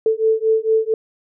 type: beating tone pair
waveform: sine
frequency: 440 / 444.4 Hz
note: A4 / A4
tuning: 0 / +17 cents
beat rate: 4.4 Hz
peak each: -17 dBFS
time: 0.06-0.94 s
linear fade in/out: 2 ms
effects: none